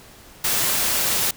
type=noise; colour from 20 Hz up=white; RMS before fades=-21 dBFS; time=0.44-1.31 s; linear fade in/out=5 ms; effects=pink hiss -46 dBFS RMS until 1.36 s